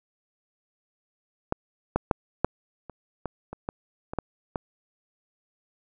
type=clicks; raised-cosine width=1 ms; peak=-10 / -8 / -6 / -6 / -25 / -16 / -22 / -15 / -20 / -11 / -14 dBFS; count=11; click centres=1.524 / 1.96 / 2.112 / 2.446 / 2.897 / 3.257 / 3.53 / 3.689 / 4.135 / 4.187 / 4.558 s; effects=none